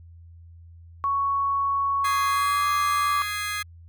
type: tone with pitch glide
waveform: sine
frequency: 1112 to 1163.2 Hz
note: C#6 to D6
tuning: +5 to -17 cents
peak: -21 dBFS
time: 1.04-3.22 s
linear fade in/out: 0 ms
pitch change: +78 cents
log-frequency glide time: 2.3-2.67 s
type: chord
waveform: 30% pulse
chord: Ab major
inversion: second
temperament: just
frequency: 1245.9 / 1661.2 / 2077 Hz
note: Eb6 / Ab6 / C7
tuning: +2 / 0 / -13 cents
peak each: -29 dBFS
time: 2.04-3.63 s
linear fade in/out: 10 ms
effects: added 84 Hz sine -44 dBFS peak until 3.88 s